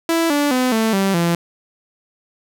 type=tone with pitch steps; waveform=sawtooth; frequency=331.1 / 289.9 / 253.8 / 222.3 / 194.61 / 170.4 Hz; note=E4 / D4 / B3 / A3 / G3 / F3; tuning=+8 / -22 / +47 / +18 / -12 / -42 cents; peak=-11 dBFS; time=0.09-1.35 s; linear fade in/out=2 ms; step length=210 ms; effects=none